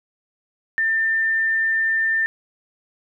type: tone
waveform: sine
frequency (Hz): 1794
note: A6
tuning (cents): +33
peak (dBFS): -17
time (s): 0.78-2.26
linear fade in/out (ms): 0
effects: none